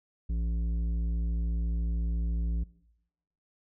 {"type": "tone with tanh clipping", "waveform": "triangle", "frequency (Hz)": 57, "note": "A#1", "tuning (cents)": -38, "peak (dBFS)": -29, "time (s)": [0.29, 2.64], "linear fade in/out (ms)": 10, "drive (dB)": 14, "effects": ["noise-tail reverb RT60 0.9 s tail -21 dB re dry"]}